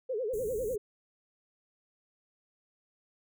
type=tone with vibrato; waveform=sine; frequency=466.2 Hz; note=A#4; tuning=in tune; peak=-30 dBFS; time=0.09-0.78 s; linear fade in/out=10 ms; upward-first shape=sine; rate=10 Hz; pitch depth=220 cents each way
type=band-stop noise; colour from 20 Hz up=pink; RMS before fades=-45 dBFS; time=0.33-0.76 s; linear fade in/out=10 ms; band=530 to 6400 Hz; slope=96 dB/octave
effects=none